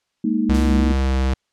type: chord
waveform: sine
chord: Ab suspended second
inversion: none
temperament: equal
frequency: 207.7 / 233.1 / 311.1 Hz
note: Ab3 / Bb3 / Eb4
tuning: 0 / 0 / 0 cents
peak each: -22 / -20 / -22 dBFS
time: 0.24-0.92 s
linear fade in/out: 5 ms
type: tone with pitch glide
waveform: square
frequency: 67.9 to 65.81 Hz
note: C#2 to C2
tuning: -35 to +11 cents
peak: -17 dBFS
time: 0.49-1.34 s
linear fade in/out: 5 ms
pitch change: -54 cents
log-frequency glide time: 0.79-1.14 s
type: noise with exponential decay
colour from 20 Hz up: blue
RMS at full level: -27 dBFS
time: 0.54-1.23 s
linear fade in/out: 5 ms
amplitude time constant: 150 ms
effects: white hiss -72 dBFS RMS until 1.52 s + low-pass 6000 Hz 12 dB/octave